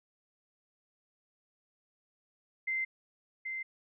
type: tone with echo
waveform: sine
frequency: 2079 Hz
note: C7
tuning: 12 cents flat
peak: -30 dBFS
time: 2.67-2.85 s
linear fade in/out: 10 ms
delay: 780 ms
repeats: 1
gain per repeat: -5 dB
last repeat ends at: 3.63 s
effects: none